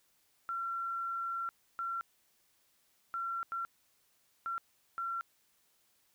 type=tone bursts at uneven times; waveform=sine; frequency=1362 Hz; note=F6; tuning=44 cents flat; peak=-34 dBFS; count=6; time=0.49-1.49 / 1.79-2.01 / 3.14-3.43 / 3.52-3.65 / 4.46-4.58 / 4.98-5.21 s; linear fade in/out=0 ms; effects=white hiss -72 dBFS RMS until 6.14 s